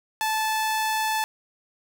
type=tone; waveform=sawtooth; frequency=873 Hz; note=A5; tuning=14 cents flat; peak=-19 dBFS; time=0.21-1.24 s; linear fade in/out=0 ms; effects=none